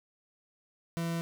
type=tone; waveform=40% pulse; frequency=167.4 Hz; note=E3; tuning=27 cents sharp; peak=-30 dBFS; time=0.97-1.21 s; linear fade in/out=0 ms; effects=none